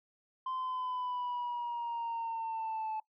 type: exponential sweep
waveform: sine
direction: down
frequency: 1040 to 868 Hz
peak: -32 dBFS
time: 0.46-3 s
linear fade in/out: 5 ms
effects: noise-tail reverb RT60 0.1 s tail -21 dB re dry + tanh soft clip ceiling -32 dBFS